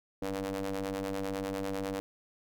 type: ring-modulated tone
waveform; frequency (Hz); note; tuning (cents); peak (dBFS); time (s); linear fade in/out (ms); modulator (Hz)
sawtooth; 98; G2; 0; -26; 0.22-2; 0; 387
effects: none